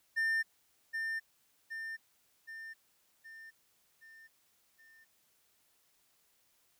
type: tone with echo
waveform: triangle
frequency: 1800 Hz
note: A6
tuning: 39 cents sharp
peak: -27 dBFS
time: 0.16-0.43 s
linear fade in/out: 20 ms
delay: 770 ms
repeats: 6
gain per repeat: -5 dB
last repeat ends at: 5.05 s
effects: white hiss -72 dBFS RMS until 6.79 s